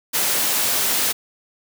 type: high-pass noise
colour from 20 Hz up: white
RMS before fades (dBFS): -20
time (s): 0.13-1.13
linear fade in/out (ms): 20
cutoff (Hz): 160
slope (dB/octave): 12
effects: none